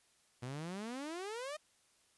sawtooth exponential sweep, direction up, 119.2 to 627 Hz, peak -37 dBFS, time 0.42-1.57 s, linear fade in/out 10 ms, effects white hiss -71 dBFS RMS until 2.17 s + resampled to 24000 Hz

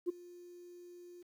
sine tone with ADSR envelope, 352.3 Hz, F4, 15 cents sharp, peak -27 dBFS, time 0.06-1.23 s, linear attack 32 ms, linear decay 13 ms, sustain -23 dB, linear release 11 ms, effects tanh soft clip ceiling -27 dBFS + 11-bit

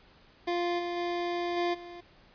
25% pulse tone with level steps, 348.7 Hz, F4, 3 cents flat, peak -24 / -28 / -26 / -23 / -39 dBFS, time 0.47-2.01 s, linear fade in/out 10 ms, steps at 0.78 / 0.96 / 1.56 / 1.73 s, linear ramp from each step 20 ms, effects pink hiss -59 dBFS RMS until 2.34 s + resampled to 11025 Hz

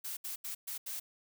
blue noise bursts at uneven times, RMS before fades -40 dBFS, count 5, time 0.04-0.17 / 0.24-0.36 / 0.44-0.55 / 0.67-0.78 / 0.86-1 s, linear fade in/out 10 ms, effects none

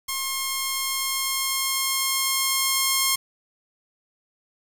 5% pulse tone with level ramp, 1072 Hz, C6, 42 cents sharp, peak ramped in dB -14 to -7 dBFS, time 0.08-3.16 s, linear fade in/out 10 ms, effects 7-bit

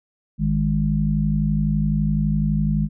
harmonic tone, 51.9 Hz, G#1, in tune, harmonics 1 / 3 / 4, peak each -24 / -20 / -22 dBFS, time 0.38-2.89 s, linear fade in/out 50 ms, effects none

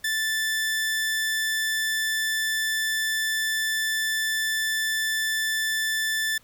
sawtooth tone, 1760 Hz, A6, in tune, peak -20 dBFS, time 0.04-6.38 s, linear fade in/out 5 ms, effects pink hiss -57 dBFS RMS until 6.43 s

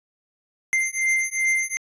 square beating tone pair, 2089 / 2091.6 Hz, C7 / C7, -3 / -1 cents, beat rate 2.6 Hz, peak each -24 dBFS, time 0.73-1.77 s, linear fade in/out 0 ms, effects resampled to 24000 Hz

